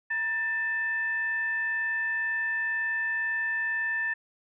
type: tone with frequency modulation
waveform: sine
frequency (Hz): 1779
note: A6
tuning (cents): +19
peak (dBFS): -26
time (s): 0.1-4.14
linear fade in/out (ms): 10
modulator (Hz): 830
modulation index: 0.28
effects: none